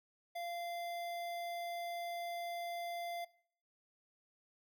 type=tone with notch filter; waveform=square; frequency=691 Hz; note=F5; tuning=19 cents flat; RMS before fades=-42 dBFS; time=0.35-3.25 s; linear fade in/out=10 ms; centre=7400 Hz; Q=1.3; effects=noise-tail reverb RT60 0.6 s tail -21 dB re dry